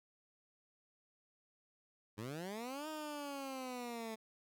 15% pulse linear two-way sweep, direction up then down, 98.8 to 313.6 to 218.5 Hz, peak -36 dBFS, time 2.17-4.16 s, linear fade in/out 20 ms, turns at 2.88 s, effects none

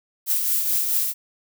violet noise with tremolo, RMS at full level -20 dBFS, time 0.26-1.14 s, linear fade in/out 50 ms, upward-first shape triangle, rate 4.6 Hz, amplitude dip 45%, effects none

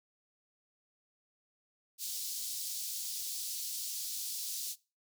pink high-pass noise, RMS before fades -39 dBFS, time 1.98-4.76 s, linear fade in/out 50 ms, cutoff 4300 Hz, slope 24 dB/octave, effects noise-tail reverb RT60 0.3 s tail -21 dB re dry

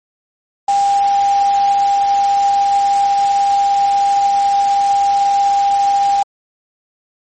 sine tone in noise, 800 Hz, G5, 35 cents sharp, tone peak -10 dBFS, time 0.68-6.23 s, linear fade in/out 5 ms, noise white, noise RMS -28 dBFS, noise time 0.68-6.23 s, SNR +15 dB, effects MP3 32 kbps

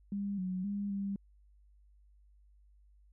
sine tone with pitch steps, 200.7 / 184.8 / 202.1 / 198.3 Hz, G3 / F#3 / G#3 / G3, +41 / -2 / -47 / +20 cents, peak -33 dBFS, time 0.12-1.16 s, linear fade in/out 2 ms, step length 260 ms, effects added 50 Hz sine -60 dBFS peak until 3.12 s

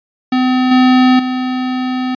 square tone with level steps, 254.9 Hz, C4, 45 cents flat, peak -11 / -7 / -16 dBFS, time 0.32-2.15 s, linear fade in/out 5 ms, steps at 0.71 / 1.19 s, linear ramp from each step 5 ms, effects resampled to 11025 Hz

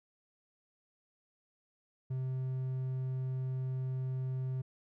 triangle tone, 130 Hz, C3, 11 cents flat, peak -31 dBFS, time 2.1-4.62 s, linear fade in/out 10 ms, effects none

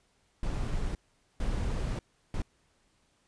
brown noise bursts at uneven times, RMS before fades -31 dBFS, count 3, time 0.43-0.95 / 1.4-1.99 / 2.34-2.42 s, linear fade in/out 2 ms, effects pink hiss -70 dBFS RMS until 3.27 s + resampled to 22050 Hz

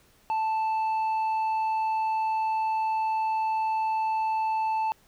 triangle tone with tanh clipping, 880 Hz, A5, in tune, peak -25 dBFS, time 0.3-4.92 s, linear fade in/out 0 ms, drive 9 dB, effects pink hiss -61 dBFS RMS until 5.07 s

